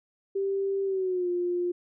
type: tone with pitch glide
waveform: sine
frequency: 392 to 353.3 Hz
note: G4 to F4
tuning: 0 to +20 cents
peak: -25 dBFS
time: 0.35-1.72 s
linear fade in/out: 10 ms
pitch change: -180 cents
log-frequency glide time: 0.84-1.29 s
effects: none